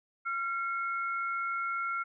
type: tone pair together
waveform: sine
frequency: 1372.7 / 2179 Hz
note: F6 / C#7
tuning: -30 / -30 cents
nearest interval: minor sixth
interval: 800 cents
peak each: -31 / -38 dBFS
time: 0.25-2.04 s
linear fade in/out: 20 ms
effects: none